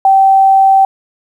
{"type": "tone", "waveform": "sine", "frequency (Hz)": 775, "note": "G5", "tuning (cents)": -20, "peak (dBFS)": -4, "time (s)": [0.05, 0.85], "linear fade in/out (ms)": 2, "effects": ["7-bit"]}